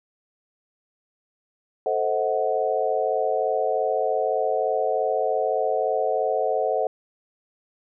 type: chord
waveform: sine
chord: A diminished seventh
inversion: none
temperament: equal with one note detuned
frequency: 440 / 523.3 / 637.5 / 740 Hz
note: A4 / C5 / Eb5 / Gb5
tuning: 0 / 0 / +42 / 0 cents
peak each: -26 dBFS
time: 1.86-6.87 s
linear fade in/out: 2 ms
effects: none